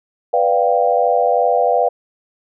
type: chord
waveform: sine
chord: G dominant seventh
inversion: first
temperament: equal with one note detuned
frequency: 493.9 / 587.3 / 701.3 / 784 Hz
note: B4 / D5 / F5 / G5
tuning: 0 / 0 / +7 / 0 cents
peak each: -17 / -19 / -16 / -19 dBFS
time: 0.33-1.89 s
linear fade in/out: 10 ms
effects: none